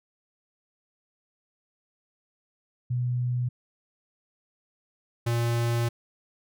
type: tone pair in turn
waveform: sine / square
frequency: 123.47 / 117.77 Hz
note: B2 / A#2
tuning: 0 / +18 cents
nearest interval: minor second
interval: 82 cents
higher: first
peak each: -24 / -24 dBFS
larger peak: neither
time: 2.9-3.49 / 5.26-5.89 s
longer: second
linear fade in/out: 10 ms
effects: none